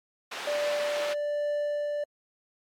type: band-pass noise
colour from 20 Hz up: white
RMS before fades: -37 dBFS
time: 0.31-1.14 s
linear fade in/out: 10 ms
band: 420 to 2900 Hz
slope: 12 dB/octave
type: tone with tremolo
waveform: triangle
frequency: 587.3 Hz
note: D5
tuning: in tune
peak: -24 dBFS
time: 0.47-2.04 s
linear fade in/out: 5 ms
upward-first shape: triangle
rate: 1.2 Hz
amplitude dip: 25%
effects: AAC 64 kbps